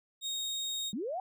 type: tone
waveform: 30% pulse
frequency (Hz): 3729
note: A#7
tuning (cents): 0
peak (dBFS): -31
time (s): 0.21-0.93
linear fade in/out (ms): 50
type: linear sweep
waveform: sine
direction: up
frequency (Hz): 180 to 784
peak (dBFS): -33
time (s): 0.93-1.2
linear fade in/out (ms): 2
effects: none